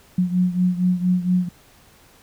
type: beating tone pair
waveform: sine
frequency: 179.7 / 184 Hz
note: F3 / F#3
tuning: +50 / -9 cents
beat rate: 4.3 Hz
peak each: -18 / -22 dBFS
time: 0.18-1.49 s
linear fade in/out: 5 ms
effects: pink hiss -52 dBFS RMS until 2.22 s